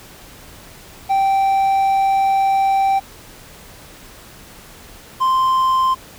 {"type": "tone pair in turn", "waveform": "triangle", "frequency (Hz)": [780, 1043.5], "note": ["G5", "C6"], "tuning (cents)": [-9, -5], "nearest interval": "perfect fourth", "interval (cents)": 504, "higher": "second", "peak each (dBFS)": [-11, -11], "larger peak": "neither", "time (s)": [[1.09, 3], [5.2, 5.95]], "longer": "first", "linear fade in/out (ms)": 20, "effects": ["pink hiss -41 dBFS RMS until 6.18 s"]}